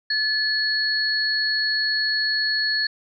sine tone pair together, 1728 / 4354 Hz, A6 / C#8, -32 / -32 cents, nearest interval octave + major third, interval 1600 cents, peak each -23 / -22 dBFS, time 0.1-2.87 s, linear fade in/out 5 ms, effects none

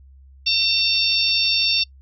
harmonic tone, 906 Hz, A#5, 50 cents flat, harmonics 3 / 4 / 5 / 6, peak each -22 / -22 / -22 / -22 dBFS, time 0.46-1.84 s, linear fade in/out 10 ms, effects noise-tail reverb RT60 0.1 s tail -26 dB re dry + added 67 Hz sine -44 dBFS peak until 2.01 s

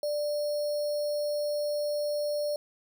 sine tone with sample-and-hold, 590 Hz, D5, 8 cents sharp, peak -27 dBFS, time 0.03-2.56 s, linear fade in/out 2 ms, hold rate 4900 Hz, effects none

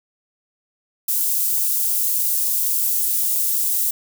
white high-pass noise, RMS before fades -20 dBFS, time 1.08-3.91 s, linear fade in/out 5 ms, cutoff 10000 Hz, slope 12 dB/octave, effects none

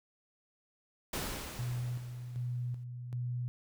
pink noise with exponential decay, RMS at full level -35 dBFS, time 1.13-2.84 s, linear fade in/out 5 ms, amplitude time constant 370 ms
sine tone with tremolo, 122.7 Hz, B2, 11 cents flat, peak -33 dBFS, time 1.59-3.48 s, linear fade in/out 0 ms, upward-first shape square, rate 1.3 Hz, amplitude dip 55%
effects none

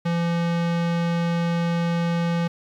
square tone, 170 Hz, F3, 46 cents flat, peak -21 dBFS, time 0.05-2.48 s, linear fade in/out 10 ms, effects low-pass 4000 Hz 12 dB/octave + 9-bit

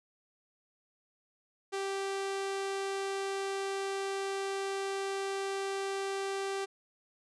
sawtooth tone, 391.1 Hz, G4, 4 cents flat, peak -29 dBFS, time 1.72-6.66 s, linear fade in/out 20 ms, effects resampled to 22050 Hz

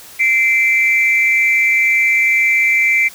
sine tone pair together, 2076 / 2334 Hz, C7 / D7, -14 / -11 cents, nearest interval major second, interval 203 cents, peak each -12 dBFS, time 0.19-3.09 s, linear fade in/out 20 ms, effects tanh soft clip ceiling -5 dBFS + white hiss -38 dBFS RMS until 3.14 s

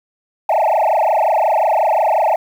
sine tone with frequency modulation, 750 Hz, F#5, 23 cents sharp, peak -9 dBFS, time 0.49-2.36 s, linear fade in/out 5 ms, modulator 25.6 Hz, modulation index 5.5, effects tanh soft clip ceiling -10 dBFS + 7-bit

